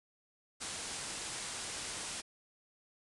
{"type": "low-pass noise", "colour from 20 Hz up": "white", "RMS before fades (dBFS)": -42, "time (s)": [0.6, 2.22], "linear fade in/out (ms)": 20, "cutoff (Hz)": 10000, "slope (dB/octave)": 96, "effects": []}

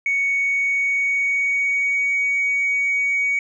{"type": "tone with pitch glide", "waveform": "sine", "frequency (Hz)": [2227, 2248], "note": ["C#7", "C#7"], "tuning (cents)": [7, 24], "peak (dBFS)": -16, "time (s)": [0.06, 3.39], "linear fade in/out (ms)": 2, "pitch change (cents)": 17, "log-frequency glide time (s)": [0.27, 2.09], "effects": ["tanh soft clip ceiling -14 dBFS"]}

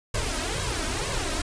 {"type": "noise with flanger", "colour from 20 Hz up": "pink", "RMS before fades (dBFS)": -28, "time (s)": [0.14, 1.42], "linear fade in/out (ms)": 5, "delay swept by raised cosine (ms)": [1.8, 3.2], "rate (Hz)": 2.1, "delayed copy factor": 0.8, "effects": ["resampled to 22050 Hz"]}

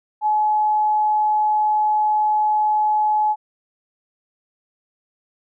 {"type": "tone", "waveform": "sine", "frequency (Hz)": 851, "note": "G#5", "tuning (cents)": 42, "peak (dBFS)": -15, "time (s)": [0.21, 3.36], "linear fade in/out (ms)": 50, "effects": []}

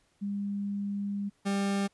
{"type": "tone pair in turn", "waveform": ["sine", "40% pulse"], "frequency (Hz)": [201.4, 198.51], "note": ["G3", "G3"], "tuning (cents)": [47, 22], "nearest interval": "unison", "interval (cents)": 25, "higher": "first", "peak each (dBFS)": [-30, -26], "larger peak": "second", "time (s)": [[0.21, 1.3], [1.45, 1.88]], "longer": "first", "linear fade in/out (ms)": 20, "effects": ["pink hiss -70 dBFS RMS until 1.93 s", "resampled to 24000 Hz"]}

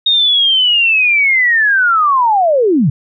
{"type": "linear sweep", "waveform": "sine", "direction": "down", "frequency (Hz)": [3729, 119.5], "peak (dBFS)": -8, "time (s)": [0.06, 2.9], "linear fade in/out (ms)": 5, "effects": []}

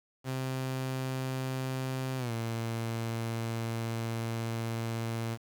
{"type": "tone with pitch glide", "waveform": "sawtooth", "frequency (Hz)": [130.81, 114.54], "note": ["C3", "A#2"], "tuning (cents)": [0, -30], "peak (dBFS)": -28, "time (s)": [0.24, 5.38], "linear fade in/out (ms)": 50, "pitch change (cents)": -230, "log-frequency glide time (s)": [2.18, 2.32], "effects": ["9-bit"]}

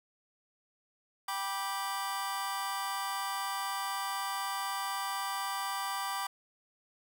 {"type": "chord", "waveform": "sawtooth", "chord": "G major", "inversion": "none", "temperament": "just", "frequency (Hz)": [784, 980, 1176], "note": ["G5", "B5", "D6"], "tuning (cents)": [0, -14, 2], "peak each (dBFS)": [-34, -34, -33], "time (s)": [1.28, 6.27], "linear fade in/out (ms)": 5, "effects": []}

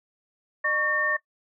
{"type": "tone cluster", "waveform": "sine", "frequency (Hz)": [606, 1118, 1818], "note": ["D#5", "C#6", "A#6"], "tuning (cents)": [-46, 14, -44], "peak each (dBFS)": [-32, -29, -23], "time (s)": [0.64, 1.17], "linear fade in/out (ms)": 10, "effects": ["noise-tail reverb RT60 0.1 s tail -19 dB re dry"]}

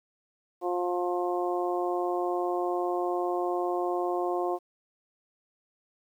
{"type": "harmonic tone", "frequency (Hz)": 177.5, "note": "F3", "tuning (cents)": 28, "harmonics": [2, 3, 4, 5, 6], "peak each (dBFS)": [-29, -35, -31, -39, -37], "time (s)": [0.61, 4.59], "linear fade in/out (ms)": 50, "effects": ["10-bit"]}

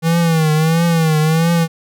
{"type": "tone with vibrato", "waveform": "square", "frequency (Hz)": 161.7, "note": "E3", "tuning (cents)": -33, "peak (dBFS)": -12, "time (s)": [0.02, 1.68], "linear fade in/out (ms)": 50, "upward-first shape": "triangle", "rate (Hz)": 1.5, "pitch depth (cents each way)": 100, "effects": []}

